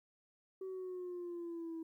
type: exponential sweep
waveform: sine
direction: down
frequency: 381.4 to 324.3 Hz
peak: -39 dBFS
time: 0.61-1.83 s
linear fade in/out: 5 ms
effects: tanh soft clip ceiling -39 dBFS + 13-bit